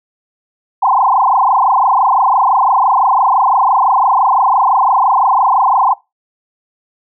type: tone with frequency modulation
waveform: sine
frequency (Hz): 906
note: A#5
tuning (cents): -50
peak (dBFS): -8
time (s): 0.82-5.94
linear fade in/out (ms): 10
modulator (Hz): 25.9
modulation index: 5.9
effects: noise-tail reverb RT60 0.2 s tail -19 dB re dry